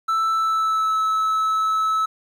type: tone with pitch glide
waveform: triangle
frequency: 1323 to 1301 Hz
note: E6 to E6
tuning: +6 to -23 cents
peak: -16 dBFS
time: 0.08-2.06 s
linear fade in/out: 10 ms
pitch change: -29 cents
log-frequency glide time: 0.33-0.98 s
effects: 9-bit

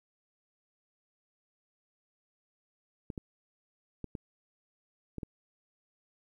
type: clicks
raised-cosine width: 3 ms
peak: -25 dBFS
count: 6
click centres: 3.102 / 3.178 / 4.043 / 4.152 / 5.183 / 5.232 s
effects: 11-bit

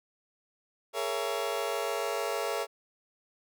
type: chord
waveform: 30% pulse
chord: A# half-diminished seventh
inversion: third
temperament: just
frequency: 419.5 / 466.2 / 559.4 / 671.3 Hz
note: G#4 / A#4 / C#5 / E5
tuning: +17 / 0 / +16 / +31 cents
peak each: -33 dBFS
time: 0.93-2.67 s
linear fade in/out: 50 ms
effects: none

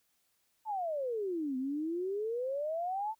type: exponential two-way sweep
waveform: sine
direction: down then up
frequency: 901 to 253.2 to 901 Hz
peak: -32 dBFS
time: 0.65-3.15 s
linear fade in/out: 50 ms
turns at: 1.57 s
effects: white hiss -75 dBFS RMS until 3.19 s

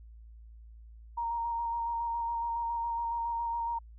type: tone with vibrato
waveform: sine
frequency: 932.3 Hz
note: A#5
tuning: in tune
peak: -30 dBFS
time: 1.17-3.79 s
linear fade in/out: 10 ms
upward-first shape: square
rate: 7.2 Hz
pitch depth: 14 cents each way
effects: added 56 Hz sine -48 dBFS peak until 3.98 s

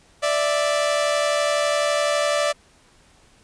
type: tone pair together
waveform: sawtooth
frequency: 587.3 / 659.2 Hz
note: D5 / E5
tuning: 0 / 0 cents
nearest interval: major second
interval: 200 cents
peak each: -16 / -21 dBFS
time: 0.22-2.53 s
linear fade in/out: 20 ms
effects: pink hiss -55 dBFS RMS until 3.43 s + resampled to 22050 Hz

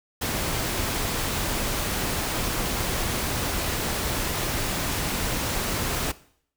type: noise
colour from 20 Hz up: pink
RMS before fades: -27 dBFS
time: 0.21-6.12 s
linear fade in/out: 10 ms
effects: noise-tail reverb RT60 0.6 s tail -18 dB re dry

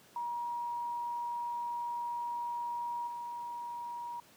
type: tone with level steps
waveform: sine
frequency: 953 Hz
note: A#5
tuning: 38 cents sharp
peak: -34 / -38 dBFS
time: 0.16-4.2 s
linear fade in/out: 2 ms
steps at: 3.07 s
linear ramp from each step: 5 ms
effects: pink hiss -60 dBFS RMS until 4.36 s + high-pass 150 Hz 12 dB/octave

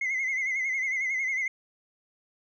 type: tone with vibrato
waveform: sine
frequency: 2093 Hz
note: C7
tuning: in tune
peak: -24 dBFS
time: 0.01-1.48 s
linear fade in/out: 5 ms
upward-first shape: sine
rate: 11 Hz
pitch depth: 72 cents each way
effects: tanh soft clip ceiling -24 dBFS

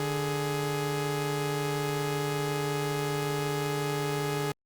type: tone pair together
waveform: sawtooth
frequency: 147.9 / 418.3 Hz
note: D3 / G#4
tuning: +13 / +12 cents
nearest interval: octave + tritone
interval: 1799 cents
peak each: -27 / -27 dBFS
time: 0-4.52 s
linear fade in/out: 2 ms
effects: Opus 48 kbps

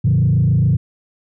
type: tone with frequency modulation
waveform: sine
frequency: 130.9 Hz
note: C3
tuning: 1 cent sharp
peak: -10 dBFS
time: 0.04-0.77 s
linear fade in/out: 10 ms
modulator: 27.3 Hz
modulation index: 1.3
effects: tanh soft clip ceiling -7 dBFS

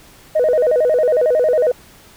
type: tone with vibrato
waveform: sine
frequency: 554.4 Hz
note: C#5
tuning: in tune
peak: -10 dBFS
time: 0.35-1.72 s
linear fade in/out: 10 ms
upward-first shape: square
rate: 11 Hz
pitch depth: 200 cents each way
effects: tanh soft clip ceiling -8 dBFS + pink hiss -45 dBFS RMS until 2.16 s

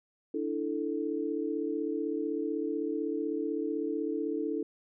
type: chord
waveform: sine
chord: D suspended second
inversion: none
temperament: equal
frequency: 293.7 / 329.6 / 440 Hz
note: D4 / E4 / A4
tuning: 0 / 0 / 0 cents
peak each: -34 dBFS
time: 0.34-4.63 s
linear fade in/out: 5 ms
effects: none

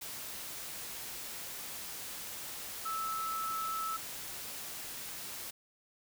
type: tone in noise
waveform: sine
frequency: 1308 Hz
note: E6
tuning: 14 cents flat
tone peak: -34 dBFS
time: 2.85-3.97 s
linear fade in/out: 10 ms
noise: white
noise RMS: -43 dBFS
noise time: 0.01-5.51 s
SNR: +6 dB
effects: none

